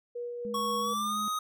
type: tone with tremolo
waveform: sine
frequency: 481.1 Hz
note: B4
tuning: 45 cents flat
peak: -33 dBFS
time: 0.15-0.94 s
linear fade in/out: 10 ms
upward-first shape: sine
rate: 3.8 Hz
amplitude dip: 25%
type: tone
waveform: sine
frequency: 211.2 Hz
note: G#3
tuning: 29 cents sharp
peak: -37 dBFS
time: 0.45-1.28 s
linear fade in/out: 0 ms
type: tone with pitch glide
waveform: square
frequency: 1108.7 to 1251.7 Hz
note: C#6 to D#6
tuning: 0 to +10 cents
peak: -30 dBFS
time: 0.54-1.39 s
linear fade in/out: 5 ms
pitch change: +210 cents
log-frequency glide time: 0.8-1.19 s
effects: none